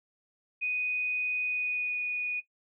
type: tone with pitch glide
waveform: sine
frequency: 2489 to 2468 Hz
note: D#7 to D#7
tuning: 0 to -15 cents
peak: -28 dBFS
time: 0.61-2.41 s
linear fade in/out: 20 ms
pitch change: -15 cents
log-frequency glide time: 1.44-1.99 s
effects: noise-tail reverb RT60 0.1 s tail -18 dB re dry